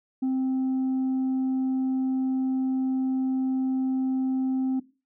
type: tone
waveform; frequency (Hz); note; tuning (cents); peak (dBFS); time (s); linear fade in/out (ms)
sine; 261.6; C4; 0; -20; 0.22-4.8; 10
effects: noise-tail reverb RT60 0.3 s tail -18 dB re dry + tanh soft clip ceiling -22 dBFS